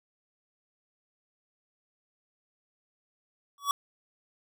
square tone with exponential growth, 1134 Hz, C#6, 39 cents sharp, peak -21 dBFS, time 3.58-3.71 s, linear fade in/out 1 ms, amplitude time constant 28 ms, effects none

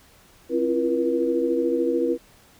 sine tone cluster, 266.5 / 336.5 / 350.1 / 480.7 Hz, C4 / E4 / F4 / B4, +32 / +36 / +4 / -47 cents, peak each -27 / -24 / -30 / -23 dBFS, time 0.49-2.18 s, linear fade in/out 50 ms, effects pink hiss -54 dBFS RMS until 2.59 s

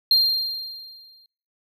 triangle tone with exponential decay, 4192 Hz, C8, 2 cents sharp, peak -11 dBFS, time 0.11-1.26 s, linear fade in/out 2 ms, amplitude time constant 250 ms, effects noise-tail reverb RT60 0.5 s tail -25 dB re dry

